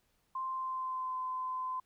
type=tone with pitch glide; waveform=sine; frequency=1046.5 to 1026.1 Hz; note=C6 to C6; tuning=0 to -34 cents; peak=-34 dBFS; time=0.35-1.8 s; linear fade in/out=5 ms; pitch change=-34 cents; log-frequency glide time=0.5-1.18 s; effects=pink hiss -75 dBFS RMS until 1.85 s

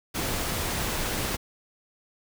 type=noise; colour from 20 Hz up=pink; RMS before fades=-29 dBFS; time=0.14-1.37 s; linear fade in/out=20 ms; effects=none

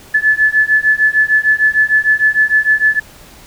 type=beating tone pair; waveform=sine; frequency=1728 / 1734.6 Hz; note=A6 / A6; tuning=-32 / -25 cents; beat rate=6.6 Hz; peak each=-12 dBFS; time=0.14-3 s; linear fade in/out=10 ms; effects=pink hiss -40 dBFS RMS until 3.46 s

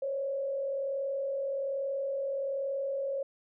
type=tone with frequency modulation; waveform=sine; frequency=548 Hz; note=C#5; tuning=20 cents flat; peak=-30 dBFS; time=0.02-3.23 s; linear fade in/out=5 ms; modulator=41.2 Hz; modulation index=0.48; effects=none

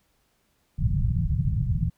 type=low-pass noise; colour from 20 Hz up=white; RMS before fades=-24 dBFS; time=0.78-1.9 s; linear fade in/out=10 ms; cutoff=160 Hz; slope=48 dB/octave; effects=pink hiss -69 dBFS RMS until 1.97 s

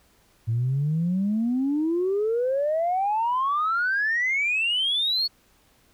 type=exponential sweep; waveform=sine; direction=up; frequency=110 to 4435 Hz; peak=-20 dBFS; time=0.47-5.28 s; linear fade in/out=20 ms; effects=tanh soft clip ceiling -17 dBFS + pink hiss -61 dBFS RMS until 5.93 s

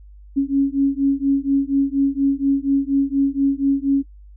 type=beating tone pair; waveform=sine; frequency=274.2 / 278.4 Hz; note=C#4 / C#4; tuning=-19 / +8 cents; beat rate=4.2 Hz; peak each=-18 dBFS; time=0.36-4.03 s; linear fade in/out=20 ms; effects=noise-tail reverb RT60 0.1 s tail -18 dB re dry + added 50 Hz sine -40 dBFS peak until 4.36 s

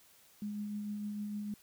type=tone with tremolo; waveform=sine; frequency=207.7 Hz; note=G#3; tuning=in tune; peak=-35 dBFS; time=0.42-1.54 s; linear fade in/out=2 ms; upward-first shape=triangle; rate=6.6 Hz; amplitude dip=30%; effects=white hiss -63 dBFS RMS until 1.62 s

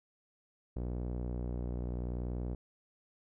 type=tone with low-pass filter; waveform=sawtooth; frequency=60.7 Hz; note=B1; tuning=29 cents flat; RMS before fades=-37 dBFS; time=0.76-2.55 s; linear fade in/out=5 ms; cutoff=500 Hz; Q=0.98; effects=none

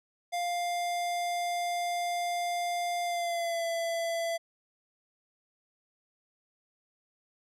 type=tone with pitch glide; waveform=square; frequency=700 to 670.3 Hz; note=F5 to E5; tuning=+4 to +29 cents; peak=-30 dBFS; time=0.32-4.38 s; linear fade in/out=20 ms; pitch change=-75 cents; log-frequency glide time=3.04-3.65 s; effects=low-pass 12000 Hz 12 dB/octave

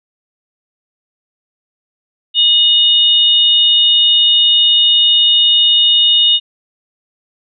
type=tone pair together; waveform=sine; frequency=2910 / 3658 Hz; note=F#7 / A#7; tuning=-29 / -33 cents; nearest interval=major third; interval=396 cents; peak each=-10 dBFS; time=2.34-6.4 s; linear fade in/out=50 ms; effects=none

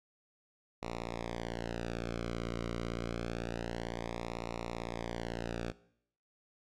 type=tone with flanger; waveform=sawtooth; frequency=57.9 Hz; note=A#1; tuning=11 cents flat; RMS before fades=-39 dBFS; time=0.82-5.72 s; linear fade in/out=10 ms; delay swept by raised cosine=0.63 to 1.16 ms; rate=0.27 Hz; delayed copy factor=-1; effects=noise-tail reverb RT60 0.7 s tail -20 dB re dry + low-pass 6000 Hz 12 dB/octave

